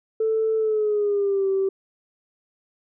sine tone with pitch glide, 441.6 to 386.7 Hz, A4 to G4, +6 to -24 cents, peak -18 dBFS, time 0.2-1.69 s, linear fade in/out 5 ms, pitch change -230 cents, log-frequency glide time 0.57-1.48 s, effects tanh soft clip ceiling -14 dBFS

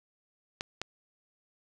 clicks, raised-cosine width 0.2 ms, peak -16 dBFS, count 2, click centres 0.609 / 0.816 s, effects none

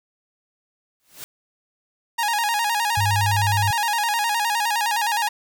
white noise with exponential growth, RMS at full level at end -33 dBFS, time 1-1.24 s, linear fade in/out 0 ms, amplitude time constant 51 ms
sawtooth tone with vibrato, 880 Hz, A5, in tune, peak -16 dBFS, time 2.18-5.29 s, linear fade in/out 10 ms, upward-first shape square, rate 9.7 Hz, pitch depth 98 cents each way
sine tone, 101.7 Hz, G#2, 36 cents flat, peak -20 dBFS, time 2.97-3.71 s, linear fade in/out 5 ms
effects none

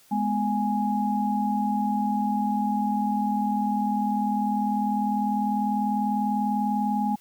sine tone cluster, 209.9 / 250 / 830 Hz, G#3 / B3 / G#5, +19 / +21 / -1 cents, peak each -25 / -30 / -26 dBFS, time 0.11-7.16 s, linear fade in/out 10 ms, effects white hiss -57 dBFS RMS until 7.2 s

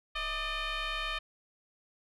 sine tone with frequency modulation, 641 Hz, E5, 49 cents flat, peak -30 dBFS, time 0.15-1.19 s, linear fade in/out 10 ms, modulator 607 Hz, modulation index 5, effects tanh soft clip ceiling -30 dBFS + 12-bit

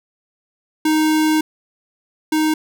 square tone pair in turn, 311.1 / 311.1 Hz, D#4 / D#4, 0 / 0 cents, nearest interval unison, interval 0 cents, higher neither, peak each -14 / -15 dBFS, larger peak first, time 0.85-1.41 / 2.32-2.54 s, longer first, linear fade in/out 5 ms, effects none

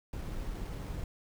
brown noise with sample-and-hold, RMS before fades -38 dBFS, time 0.13-1.04 s, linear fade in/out 2 ms, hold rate 7350 Hz, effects none

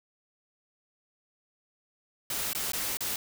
white noise with dropouts, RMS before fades -32 dBFS, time 2.3-3.16 s, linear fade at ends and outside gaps 2 ms, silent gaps 2.532-2.549 / 2.72-2.733 / 2.971-3.006 s, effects none

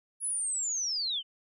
sine linear sweep, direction down, 10560 to 2960 Hz, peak -29 dBFS, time 0.2-1.23 s, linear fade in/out 50 ms, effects none

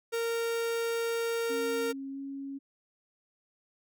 45% pulse tone, 462.3 Hz, A#4, 14 cents flat, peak -29 dBFS, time 0.12-1.93 s, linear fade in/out 20 ms
sine tone with pitch glide, 272 to 275.2 Hz, C#4 to C#4, -33 to -12 cents, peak -36 dBFS, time 1.49-2.59 s, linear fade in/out 20 ms, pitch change +21 cents, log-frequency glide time 2.11-2.19 s
effects none

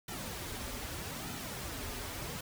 pink noise with flanger, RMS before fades -41 dBFS, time 0.08-2.41 s, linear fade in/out 5 ms, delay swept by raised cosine 1.8 to 6.3 ms, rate 0.81 Hz, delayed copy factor -0.65, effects none

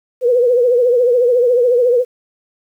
sine tone with vibrato, 489.3 Hz, B4, 16 cents flat, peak -9 dBFS, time 0.21-2.05 s, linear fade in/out 50 ms, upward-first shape triangle, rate 14 Hz, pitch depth 95 cents each way, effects 8-bit

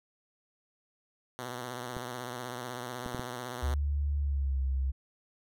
5% pulse tone with vibrato, 123.47 Hz, B2, in tune, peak -26 dBFS, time 1.39-3.74 s, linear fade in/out 0 ms, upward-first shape triangle, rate 16 Hz, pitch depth 78 cents each way
clicks, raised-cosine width 3 ms, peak -25 dBFS, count 4, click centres 1.967 / 3.062 / 3.147 / 3.195 s
sine tone with pitch glide, 72 to 66.41 Hz, D2 to C2, -34 to +26 cents, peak -27 dBFS, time 3.62-4.92 s, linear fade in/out 20 ms, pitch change -140 cents, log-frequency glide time 4.19-4.6 s
effects none

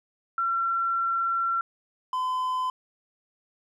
sine / triangle tone pair in turn, 1359 / 1018.6 Hz, F6 / C6, -48 / -47 cents, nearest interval perfect fourth, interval 499 cents, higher first, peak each -23 dBFS, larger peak neither, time 0.38-1.61 / 2.13-2.7 s, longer first, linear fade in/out 2 ms, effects none

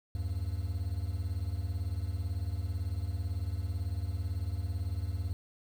triangle beating tone pair, 77.78 / 95.78 Hz, D#2 / G2, 0 / -40 cents, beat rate 18 Hz, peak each -33 / -32 dBFS, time 0.15-5.33 s, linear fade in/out 0 ms, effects 9-bit

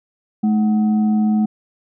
sine tone with frequency modulation, 214 Hz, A3, 48 cents flat, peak -13 dBFS, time 0.43-1.46 s, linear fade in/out 10 ms, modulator 530 Hz, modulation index 0.3, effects none

